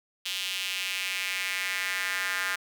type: tone with high-pass filter sweep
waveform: square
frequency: 94.1 Hz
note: F#2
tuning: 30 cents sharp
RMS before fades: -31 dBFS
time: 0.25-2.56 s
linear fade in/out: 10 ms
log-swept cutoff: 3100 to 1600 Hz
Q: 2.8
effects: none